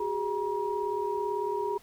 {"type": "tone cluster", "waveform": "sine", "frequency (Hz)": [375.2, 413.2, 953], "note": ["F#4", "G#4", "A#5"], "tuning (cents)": [24, -9, 38], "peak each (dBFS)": [-34, -31, -32], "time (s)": [0, 1.78], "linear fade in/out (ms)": 5, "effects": ["pink hiss -57 dBFS RMS until 1.82 s"]}